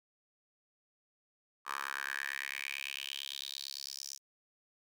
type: tone with high-pass filter sweep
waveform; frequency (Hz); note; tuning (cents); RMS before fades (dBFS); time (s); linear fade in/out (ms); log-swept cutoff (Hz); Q
10% pulse; 68.9; C#2; -10; -41; 1.65-4.19; 50; 1200 to 5900; 4.9
effects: none